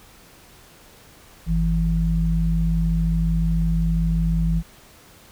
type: tone pair together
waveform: sine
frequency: 50.46 / 164.81 Hz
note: G#1 / E3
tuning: -49 / 0 cents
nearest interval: octave + minor sixth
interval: 2049 cents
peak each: -20 dBFS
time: 1.46-4.63 s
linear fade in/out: 50 ms
effects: pink hiss -49 dBFS RMS until 5.31 s